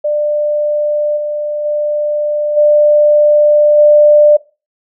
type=tone with level steps; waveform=sine; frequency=595 Hz; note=D5; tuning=22 cents sharp; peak=-11 / -15 / -12 / -5 / -3 dBFS; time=0.04-4.37 s; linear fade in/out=10 ms; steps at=1.16 / 1.64 / 2.56 / 3.77 s; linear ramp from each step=20 ms; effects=noise-tail reverb RT60 0.3 s tail -19 dB re dry